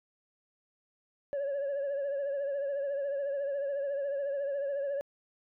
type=tone with vibrato; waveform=sine; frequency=560 Hz; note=C#5; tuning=18 cents sharp; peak=-28 dBFS; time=1.33-5.01 s; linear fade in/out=0 ms; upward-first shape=triangle; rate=14 Hz; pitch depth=63 cents each way; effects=tanh soft clip ceiling -29 dBFS